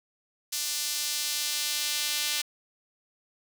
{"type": "tone with high-pass filter sweep", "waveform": "sawtooth", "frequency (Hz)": 296.5, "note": "D4", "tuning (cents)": 17, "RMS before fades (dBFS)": -30, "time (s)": [0.52, 2.42], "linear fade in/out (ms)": 10, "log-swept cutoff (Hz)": [5100, 3300], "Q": 1.1, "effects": ["8-bit"]}